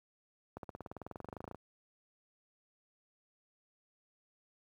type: accelerating click train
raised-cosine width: 1 ms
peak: -29 dBFS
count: 22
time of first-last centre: 0.57-1.547 s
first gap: 62 ms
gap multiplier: 0.97
effects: high-pass 60 Hz 12 dB/octave + 11-bit